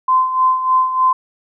sine tone with tremolo, 1032 Hz, C6, 24 cents flat, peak -9 dBFS, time 0.08-1.13 s, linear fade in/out 5 ms, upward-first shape sine, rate 3.3 Hz, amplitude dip 65%, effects none

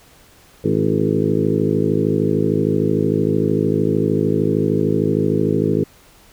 harmonic tone with a mistuned harmonic, 53.2 Hz, G#1, 42 cents sharp, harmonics 2 / 3 / 4 / 5 / 6 / 7 / 8 / 9, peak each -25 / -21 / -23 / -23 / -23 / -24 / -21 / -27 dBFS, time 0.64-5.84 s, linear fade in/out 5 ms, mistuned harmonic 6, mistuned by +45 cents, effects pink hiss -49 dBFS RMS until 6.32 s

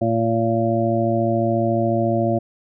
harmonic tone, 114.1 Hz, A#2, 37 cents flat, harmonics 1 / 2 / 3 / 5 / 6, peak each -23 / -23 / -23 / -23 / -23 dBFS, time 0.01-2.39 s, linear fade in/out 10 ms, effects none

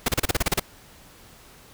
pink noise bursts, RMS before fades -21 dBFS, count 10, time 0.06-0.597 s, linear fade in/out 5 ms, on 24 ms, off 33 ms, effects pink hiss -50 dBFS RMS until 1.73 s

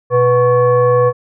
sine tone with frequency modulation, 493.4 Hz, B4, 2 cents flat, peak -8 dBFS, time 0.1-1.13 s, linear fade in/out 50 ms, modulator 616 Hz, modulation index 0.81, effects none

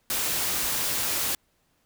white noise, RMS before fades -27 dBFS, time 0.1-1.35 s, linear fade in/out 2 ms, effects pink hiss -69 dBFS RMS until 1.85 s

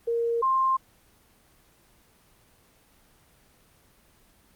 sine tone pair in turn, 466.2 / 1055.1 Hz, A#4 / C6, 0 / +14 cents, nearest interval octave + major second, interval 1414 cents, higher second, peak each -23 / -20 dBFS, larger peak second, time 0.07-0.42 / 0.42-0.77 s, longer neither, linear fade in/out 10 ms, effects pink hiss -60 dBFS RMS until 4.55 s + Opus 24 kbps

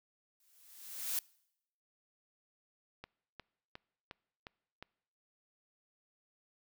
blue noise with exponential growth, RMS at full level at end -33 dBFS, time 0.4-1.19 s, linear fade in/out 2 ms, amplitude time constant 170 ms
click train, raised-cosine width 0.3 ms, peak -30 dBFS, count 6, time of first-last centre 3.04-4.826 s, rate 2.8 Hz
effects noise-tail reverb RT60 0.8 s tail -25 dB re dry

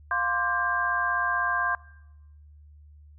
sine tone cluster, 702 / 1047 / 1163 / 1594 Hz, F5 / C6 / D6 / G6, +9 / +1 / -17 / +28 cents, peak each -33 / -28 / -32 / -26 dBFS, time 0.11-1.75 s, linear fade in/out 2 ms, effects noise-tail reverb RT60 1.0 s tail -23 dB re dry + added 74 Hz sine -48 dBFS peak until 3.18 s

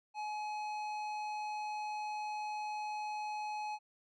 sine tone with tanh clipping, 846 Hz, G#5, 32 cents sharp, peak -39 dBFS, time 0.14-3.79 s, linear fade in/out 50 ms, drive 13 dB, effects none

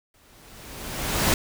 pink noise with exponential growth, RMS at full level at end -19 dBFS, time 0.14-1.34 s, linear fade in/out 2 ms, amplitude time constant 260 ms, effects none

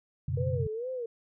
sine chord, F# suspended fourth, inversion none, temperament equal, 92.5 / 123.47 / 138.59 Hz, F#2 / B2 / C#3, 0 / 0 / 0 cents, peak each -32 dBFS, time 0.28-0.67 s, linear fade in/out 5 ms
sine tone with vibrato, 473 Hz, A#4, 25 cents sharp, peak -32 dBFS, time 0.37-1.06 s, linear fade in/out 5 ms, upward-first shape sine, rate 2.3 Hz, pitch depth 160 cents each way
effects none

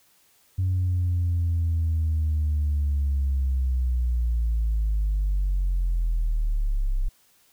sine linear sweep, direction down, 93.5 to 31.73 Hz, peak -19 dBFS, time 0.58-7.09 s, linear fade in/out 10 ms, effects tanh soft clip ceiling -18 dBFS + white hiss -61 dBFS RMS until 7.52 s

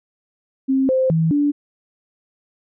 sine tone with pitch steps, 266.6 / 521 / 161.9 / 290.1 Hz, C4 / C5 / E3 / D4, +33 / -7 / -31 / -21 cents, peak -14 dBFS, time 0.68-1.52 s, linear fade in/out 20 ms, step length 210 ms, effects none

